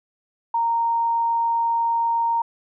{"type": "tone", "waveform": "sine", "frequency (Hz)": 927, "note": "A#5", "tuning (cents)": -10, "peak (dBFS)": -18, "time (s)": [0.54, 2.42], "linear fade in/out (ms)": 5, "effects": []}